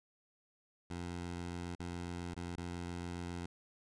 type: tone with dropouts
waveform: 15% pulse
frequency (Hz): 87.31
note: F2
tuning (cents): 0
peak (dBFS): -34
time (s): 0.9-3.46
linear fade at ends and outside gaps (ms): 5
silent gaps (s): 1.752-1.795 / 2.344-2.365 / 2.56-2.578
effects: resampled to 22050 Hz